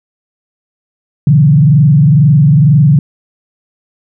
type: tone with frequency modulation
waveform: sine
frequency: 146.5 Hz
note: D3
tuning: 4 cents flat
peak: -3 dBFS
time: 1.27-2.99 s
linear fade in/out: 2 ms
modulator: 22.1 Hz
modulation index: 0.94
effects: none